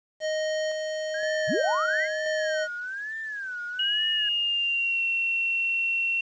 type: tone with tremolo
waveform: square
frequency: 622.3 Hz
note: D#5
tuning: in tune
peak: -26 dBFS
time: 0.2-2.68 s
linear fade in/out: 50 ms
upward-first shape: square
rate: 0.97 Hz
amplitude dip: 30%
type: tone with vibrato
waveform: sine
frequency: 1600 Hz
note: G6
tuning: 35 cents sharp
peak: -31 dBFS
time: 1.14-4.29 s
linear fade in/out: 5 ms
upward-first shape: sine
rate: 1.1 Hz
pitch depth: 190 cents each way
type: linear sweep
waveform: sine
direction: up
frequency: 81 to 2155 Hz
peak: -24 dBFS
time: 1.47-2.08 s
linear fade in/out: 50 ms
type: tone with pitch glide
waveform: sine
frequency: 2900 to 2721 Hz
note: F#7 to F7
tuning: -35 to -46 cents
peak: -23 dBFS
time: 3.79-6.21 s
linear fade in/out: 5 ms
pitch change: -111 cents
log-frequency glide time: 4.05-5.02 s
effects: resampled to 16000 Hz + 9-bit